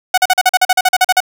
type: tone bursts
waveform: sawtooth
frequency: 740 Hz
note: F#5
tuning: in tune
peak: -3 dBFS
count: 14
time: 0.14-1.204 s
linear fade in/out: 5 ms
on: 37 ms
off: 42 ms
effects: none